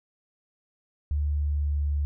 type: tone with pitch glide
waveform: sine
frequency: 73.42 to 72.62 Hz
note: D2 to D2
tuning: 0 to -19 cents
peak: -23 dBFS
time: 1.11-2.05 s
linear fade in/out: 0 ms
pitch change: -19 cents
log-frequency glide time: 1.29-1.85 s
effects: none